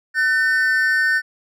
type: tone pair together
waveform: triangle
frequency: 1514 / 1800.5 Hz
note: F#6 / A6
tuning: +39 / +39 cents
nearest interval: minor third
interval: 300 cents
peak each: -16 dBFS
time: 0.14-1.22 s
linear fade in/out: 50 ms
effects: none